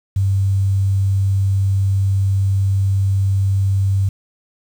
sine tone, 97.4 Hz, G2, 11 cents flat, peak -13 dBFS, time 0.16-4.09 s, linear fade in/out 5 ms, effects 7-bit

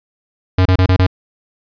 square tone bursts, 92.5 Hz, F#2, in tune, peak -9 dBFS, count 5, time 0.58-1.067 s, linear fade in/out 5 ms, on 75 ms, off 28 ms, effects resampled to 11025 Hz

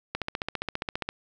click train, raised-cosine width 0.3 ms, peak -13 dBFS, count 15, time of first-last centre 0.15-1.09 s, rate 14.9 Hz, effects none

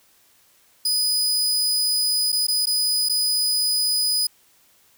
sawtooth tone with dropouts, 4978 Hz, D#8, in tune, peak -16 dBFS, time 0.85-4.27 s, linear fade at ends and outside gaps 5 ms, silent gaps 2.32-2.326 / 2.469-2.482 / 2.657-2.669 / 3.088-3.095 s, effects white hiss -58 dBFS RMS until 4.97 s

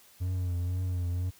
triangle tone with vibrato, 89.7 Hz, F2, 47 cents sharp, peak -26 dBFS, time 0.2-1.31 s, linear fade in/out 20 ms, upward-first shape triangle, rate 2 Hz, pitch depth 53 cents each way, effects white hiss -58 dBFS RMS until 1.39 s

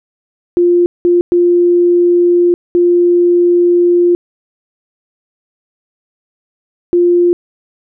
sine tone bursts at uneven times, 350 Hz, F4, 4 cents sharp, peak -6 dBFS, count 5, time 0.57-0.86 / 1.05-1.21 / 1.32-2.54 / 2.75-4.15 / 6.93-7.33 s, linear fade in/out 0 ms, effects none

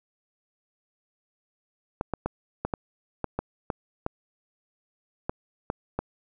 clicks, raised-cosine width 1 ms, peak -13 dBFS, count 12, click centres 2.011 / 2.137 / 2.26 / 2.65 / 2.738 / 3.243 / 3.39 / 3.702 / 4.064 / 5.295 / 5.701 / 5.99 s, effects none

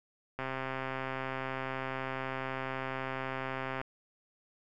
click train, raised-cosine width 0.5 ms, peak -21 dBFS, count 453, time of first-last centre 0.39-3.814 s, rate 132 Hz, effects none

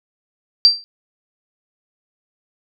sine tone with exponential decay, 4699 Hz, D8, in tune, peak -3 dBFS, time 0.65-0.84 s, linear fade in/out 0 ms, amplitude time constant 41 ms, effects none

